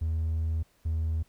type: tone pair in turn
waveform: triangle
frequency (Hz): 80.4 / 80.04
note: E2 / D#2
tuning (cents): -43 / +50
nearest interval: unison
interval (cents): 7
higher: first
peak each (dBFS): -23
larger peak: neither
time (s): 0.01-0.63 / 0.85-1.23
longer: first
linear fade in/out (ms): 10
effects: tanh soft clip ceiling -21 dBFS + pink hiss -66 dBFS RMS until 1.28 s